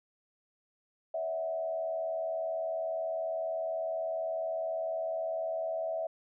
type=tone with frequency modulation; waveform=sine; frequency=651 Hz; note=E5; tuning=22 cents flat; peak=-31 dBFS; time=1.14-6.07 s; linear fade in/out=5 ms; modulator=80.1 Hz; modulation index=0.6; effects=none